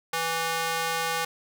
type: tone with high-pass filter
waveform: square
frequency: 164.81 Hz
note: E3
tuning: in tune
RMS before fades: -28 dBFS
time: 0.13-1.25 s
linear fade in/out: 5 ms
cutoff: 860 Hz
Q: 0.9
effects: none